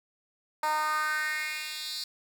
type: tone with high-pass filter sweep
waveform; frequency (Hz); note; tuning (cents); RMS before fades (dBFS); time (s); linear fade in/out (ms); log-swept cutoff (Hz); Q
10% pulse; 306.5; D#4; -26; -31; 0.63-2.04; 2; 830 to 4400; 3.7
effects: none